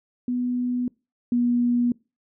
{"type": "tone pair in turn", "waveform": "sine", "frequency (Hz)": [246.9, 241.7], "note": ["B3", "B3"], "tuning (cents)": [0, -37], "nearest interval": "unison", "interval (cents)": 37, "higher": "first", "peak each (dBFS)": [-22, -18], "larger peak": "second", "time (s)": [[0.28, 0.88], [1.32, 1.92]], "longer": "neither", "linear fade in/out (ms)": 2, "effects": ["noise-tail reverb RT60 0.3 s tail -25 dB re dry"]}